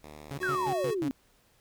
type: tone with vibrato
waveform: 5% pulse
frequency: 75.2 Hz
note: D2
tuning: 42 cents sharp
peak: -34 dBFS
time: 0.03-0.7 s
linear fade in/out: 5 ms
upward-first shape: triangle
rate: 9.9 Hz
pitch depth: 8 cents each way
type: tone bursts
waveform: sawtooth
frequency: 139.4 Hz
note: C#3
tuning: 10 cents sharp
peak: -31 dBFS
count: 5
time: 0.31-1.085 s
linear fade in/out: 0 ms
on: 67 ms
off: 110 ms
type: tone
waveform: square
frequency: 370 Hz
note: F#4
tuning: in tune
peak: -33 dBFS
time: 0.4-0.95 s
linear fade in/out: 20 ms
type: exponential sweep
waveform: sine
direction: down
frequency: 1661.2 to 255.8 Hz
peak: -28 dBFS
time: 0.43-1.11 s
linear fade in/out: 0 ms
effects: pink hiss -65 dBFS RMS until 1.6 s